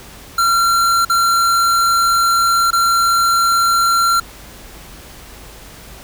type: tone with dropouts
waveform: square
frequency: 1369 Hz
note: F6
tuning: 35 cents flat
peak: -12 dBFS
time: 0.38-4.2 s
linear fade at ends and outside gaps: 5 ms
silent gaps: 1.05-1.097 / 2.707-2.729 s
effects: added 50 Hz sine -42 dBFS peak until 6.03 s + pink hiss -38 dBFS RMS until 6.03 s